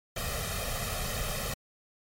pink noise with comb filter, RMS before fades -33 dBFS, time 0.16-1.54 s, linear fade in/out 5 ms, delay 1.6 ms, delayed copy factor +1, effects MP3 64 kbps

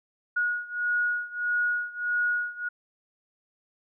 sine beating tone pair, 1449 / 1450.6 Hz, F#6 / F#6, -37 / -35 cents, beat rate 1.6 Hz, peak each -27 / -29 dBFS, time 0.36-2.69 s, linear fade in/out 10 ms, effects none

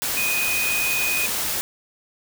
sine tone in noise, 2489 Hz, D#7, in tune, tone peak -22 dBFS, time 0.17-1.26 s, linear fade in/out 0 ms, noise white, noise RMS -25 dBFS, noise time 0.02-1.61 s, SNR 0 dB, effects none

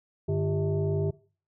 sine tone with frequency modulation, 150.2 Hz, D3, 39 cents sharp, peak -24 dBFS, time 0.28-1.11 s, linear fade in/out 10 ms, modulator 248 Hz, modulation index 1.3, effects noise-tail reverb RT60 0.4 s tail -20 dB re dry

